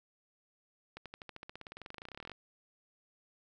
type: accelerating click train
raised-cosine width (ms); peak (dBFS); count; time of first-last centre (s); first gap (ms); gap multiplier
0.3; -29; 30; 0.97-2.317; 87; 0.95
effects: none